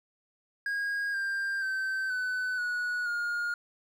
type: tone with pitch steps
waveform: triangle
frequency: 1635 / 1590.3 / 1546.8 / 1504.5 / 1463.4 / 1423.4 Hz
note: G#6 / G6 / G6 / F#6 / F#6 / F6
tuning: -28 / +24 / -24 / +28 / -20 / +33 cents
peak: -27 dBFS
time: 0.66-3.54 s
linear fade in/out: 2 ms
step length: 480 ms
effects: none